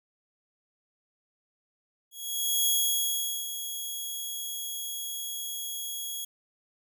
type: tone with ADSR envelope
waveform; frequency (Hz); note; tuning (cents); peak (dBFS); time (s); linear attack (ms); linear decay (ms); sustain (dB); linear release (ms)
10% pulse; 3323; G#7; 0; -14; 2.11-6.25; 560; 790; -11; 7
effects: none